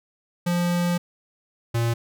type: tone pair in turn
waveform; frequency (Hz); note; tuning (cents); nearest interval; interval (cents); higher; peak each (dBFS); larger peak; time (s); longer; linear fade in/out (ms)
square; 174.8 / 116.67; F3 / A#2; +2 / +2; perfect fifth; 700; first; -21; neither; 0.46-0.98 / 1.74-1.94; first; 10
effects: none